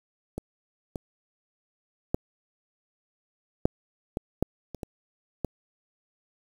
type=clicks; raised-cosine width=2 ms; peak=-19 / -19 / -10 / -6 / -15 / -9 / -24 / -21 / -14 dBFS; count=9; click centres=0.38 / 0.958 / 2.145 / 3.655 / 4.171 / 4.426 / 4.747 / 4.832 / 5.447 s; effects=7-bit